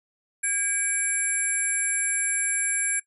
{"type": "tone cluster", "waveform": "sine", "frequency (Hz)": [1629, 2305, 7520, 10860], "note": ["G#6", "D7", "A#8", "F9"], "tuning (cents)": [-34, -33, 14, -50], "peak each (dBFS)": [-31, -32, -31, -24], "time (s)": [0.43, 3], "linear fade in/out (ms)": 10, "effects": ["noise-tail reverb RT60 0.1 s tail -17 dB re dry"]}